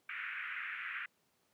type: band-pass noise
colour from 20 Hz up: pink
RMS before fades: -42 dBFS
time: 0.09-1.06 s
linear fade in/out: 5 ms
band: 1400 to 2500 Hz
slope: 48 dB/octave
effects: pink hiss -75 dBFS RMS until 1.53 s + high-pass 150 Hz 12 dB/octave